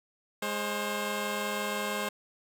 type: tone pair together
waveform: 10% pulse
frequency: 207.7 / 532.2 Hz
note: G#3 / C5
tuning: 0 / +29 cents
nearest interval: octave + major third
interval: 1629 cents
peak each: -25 dBFS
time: 0.42-2.09 s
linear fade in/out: 5 ms
effects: none